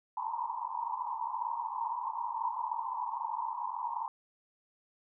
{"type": "band-pass noise", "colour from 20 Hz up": "pink", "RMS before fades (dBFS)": -36, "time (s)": [0.17, 4.08], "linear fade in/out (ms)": 2, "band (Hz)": [900, 1000], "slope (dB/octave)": 96, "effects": []}